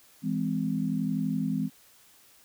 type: chord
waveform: sine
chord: E augmented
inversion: none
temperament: just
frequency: 164.81 / 206 / 257.5 Hz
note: E3 / G#3 / B#3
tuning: 0 / -14 / -28 cents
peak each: -31 / -30 / -30 dBFS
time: 0.22-1.7 s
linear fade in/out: 50 ms
effects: white hiss -58 dBFS RMS until 2.44 s